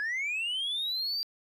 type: linear sweep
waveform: sine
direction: up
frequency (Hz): 1650 to 4750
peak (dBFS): -27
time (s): 0-1.23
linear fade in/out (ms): 0
effects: tanh soft clip ceiling -28 dBFS + 11-bit